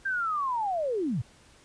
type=linear sweep; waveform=sine; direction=down; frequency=1601 to 96.1 Hz; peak=-26 dBFS; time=0.05-1.22 s; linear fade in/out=10 ms; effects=pink hiss -57 dBFS RMS until 1.64 s + resampled to 22050 Hz